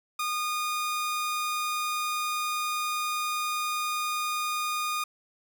sawtooth tone, 1225 Hz, D#6, 27 cents flat, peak -24 dBFS, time 0.19-5.04 s, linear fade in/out 5 ms, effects none

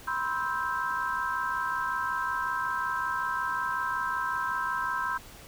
sine chord, C major seventh, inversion third, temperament just, 981.1 / 1046.5 / 1308.1 / 1569.8 Hz, B5 / C6 / E6 / G6, -12 / 0 / -14 / +2 cents, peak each -34 / -33 / -34 / -32 dBFS, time 0.07-5.18 s, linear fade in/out 10 ms, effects pink hiss -49 dBFS RMS until 5.47 s

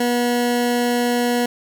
20% pulse tone, 241.9 Hz, B3, 36 cents flat, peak -12 dBFS, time 0-1.46 s, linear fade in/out 5 ms, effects none

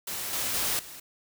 white noise with level steps, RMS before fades -34 / -30 / -28 / -44 dBFS, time 0.07-1 s, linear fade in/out 5 ms, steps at 0.33 / 0.54 / 0.79 s, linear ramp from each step 2 ms, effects none

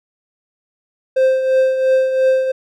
triangle tone with tremolo, 523.3 Hz, C5, in tune, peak -7 dBFS, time 1.16-2.52 s, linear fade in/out 10 ms, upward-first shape triangle, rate 2.9 Hz, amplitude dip 60%, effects none

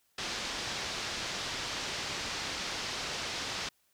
white low-pass noise, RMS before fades -37 dBFS, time 0.18-3.69 s, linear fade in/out 5 ms, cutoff 5600 Hz, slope 24 dB/octave, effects white hiss -72 dBFS RMS until 3.93 s

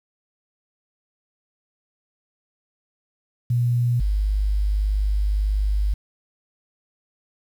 sine tone pair in turn, 120.9 / 50.83 Hz, B2 / G#1, -36 / -37 cents, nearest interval octave + minor third, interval 1501 cents, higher first, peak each -17 / -18 dBFS, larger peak first, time 3.5-4 / 4-5.94 s, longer second, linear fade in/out 5 ms, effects 8-bit

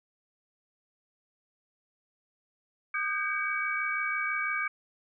sine tone cluster, 1223 / 1539 / 1605 / 2271 Hz, D#6 / G6 / G6 / C#7, -30 / -32 / +40 / +41 cents, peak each -34 / -36 / -35 / -31 dBFS, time 2.94-4.68 s, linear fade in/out 5 ms, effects none

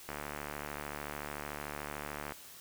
click train, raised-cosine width 0.5 ms, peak -24 dBFS, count 165, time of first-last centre 0.09-2.321 s, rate 73.5 Hz, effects white hiss -52 dBFS RMS until 2.6 s

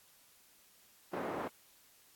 pink band-pass noise, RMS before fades -39 dBFS, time 1.13-1.48 s, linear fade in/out 5 ms, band 320 to 1000 Hz, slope 12 dB/octave, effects white hiss -64 dBFS RMS until 2.15 s + AAC 64 kbps

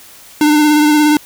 square tone with vibrato, 300 Hz, D4, 37 cents sharp, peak -8 dBFS, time 0.41-1.17 s, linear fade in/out 2 ms, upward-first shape triangle, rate 17 Hz, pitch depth 29 cents each way, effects white hiss -39 dBFS RMS until 1.25 s

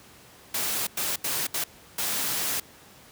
white noise bursts at uneven times, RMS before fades -28 dBFS, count 5, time 0.54-0.87 / 0.97-1.16 / 1.24-1.47 / 1.54-1.64 / 1.98-2.6 s, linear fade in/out 5 ms, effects pink hiss -51 dBFS RMS until 3.11 s + high-pass 80 Hz 12 dB/octave

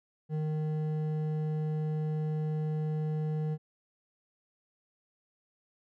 sine tone with hard clipping, 154.3 Hz, D#3, 14 cents flat, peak -31 dBFS, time 0.29-3.58 s, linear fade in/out 50 ms, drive 8 dB, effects none

